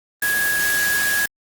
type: tone in noise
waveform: sine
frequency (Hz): 1661.2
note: G#6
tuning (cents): 0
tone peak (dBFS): -18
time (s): 0.22-1.26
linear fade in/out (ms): 5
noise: white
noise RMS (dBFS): -24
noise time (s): 0.22-1.26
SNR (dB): +3
effects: Opus 24 kbps